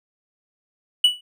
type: tone with exponential decay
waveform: triangle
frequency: 2951 Hz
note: F#7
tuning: 5 cents flat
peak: -7 dBFS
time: 1.04-1.21 s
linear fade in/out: 5 ms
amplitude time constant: 36 ms
effects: none